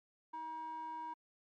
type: tone with band-pass filter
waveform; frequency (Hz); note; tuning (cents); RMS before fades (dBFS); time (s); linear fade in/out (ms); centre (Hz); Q
square; 318.2; D#4; +39; -44; 0.33-1.14; 10; 1000; 6.3
effects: MP3 48 kbps